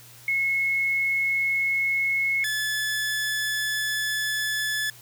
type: tone pair in turn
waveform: sine / sawtooth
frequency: 2179 / 1724.5 Hz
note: C#7 / A6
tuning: -30 / -35 cents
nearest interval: major third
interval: 405 cents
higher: first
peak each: -21 dBFS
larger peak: neither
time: 0.28-2.44 / 2.44-4.9 s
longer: second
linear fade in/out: 2 ms
effects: added 120 Hz sine -52 dBFS peak until 5.01 s + white hiss -49 dBFS RMS until 5.01 s